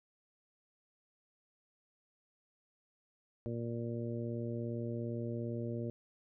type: harmonic tone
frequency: 117.4 Hz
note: A#2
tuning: 13 cents sharp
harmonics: 1 / 2 / 3 / 4 / 5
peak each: -39 / -41 / -43 / -45 / -47 dBFS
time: 3.46-5.9 s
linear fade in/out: 0 ms
effects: none